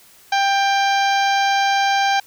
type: harmonic tone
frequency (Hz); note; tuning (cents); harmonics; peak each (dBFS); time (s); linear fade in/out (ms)
791; G5; +15; 1 / 2 / 3 / 4 / 5 / 6 / 7 / 8; -16 / -22 / -26 / -28 / -30 / -32 / -33 / -34; 0.32-2.2; 5
effects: white hiss -49 dBFS RMS until 2.26 s